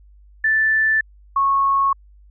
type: tone pair in turn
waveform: sine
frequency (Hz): 1760 / 1099.5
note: A6 / C#6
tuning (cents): 0 / -14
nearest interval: minor sixth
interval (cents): 814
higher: first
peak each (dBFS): -14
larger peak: neither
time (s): 0.44-1.01 / 1.36-1.93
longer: neither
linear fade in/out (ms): 5
effects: added 50 Hz sine -45 dBFS peak until 2.3 s